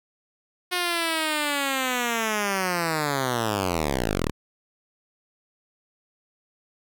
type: linear sweep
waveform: 5% pulse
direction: down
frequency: 362.3 to 32.96 Hz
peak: -12 dBFS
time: 0.71-4.31 s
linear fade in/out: 20 ms
effects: none